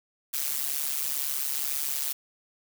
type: noise with amplitude modulation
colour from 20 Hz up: blue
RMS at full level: -26 dBFS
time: 0.33-2.13 s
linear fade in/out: 10 ms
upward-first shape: sine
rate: 142 Hz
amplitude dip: 90%
effects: none